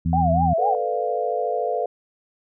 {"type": "harmonic tone", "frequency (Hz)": 83.3, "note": "E2", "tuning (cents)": 19, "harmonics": [1, 2, 3], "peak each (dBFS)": [-23, -21, -29], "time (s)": [0.05, 0.54], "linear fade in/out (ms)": 10}
{"type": "tone with vibrato", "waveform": "sine", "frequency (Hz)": 730, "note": "F#5", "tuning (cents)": -24, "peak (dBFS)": -18, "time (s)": [0.13, 0.75], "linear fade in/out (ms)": 2, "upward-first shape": "triangle", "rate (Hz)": 4.1, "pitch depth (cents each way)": 220}
{"type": "chord", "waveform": "sine", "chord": "B half-diminished seventh", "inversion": "third", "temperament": "equal", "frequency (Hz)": [440, 493.9, 587.3, 698.5], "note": ["A4", "B4", "D5", "F5"], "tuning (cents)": [0, 0, 0, 0], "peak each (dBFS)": [-27, -26, -29, -25], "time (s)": [0.58, 1.86], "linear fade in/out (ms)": 5}
{"effects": []}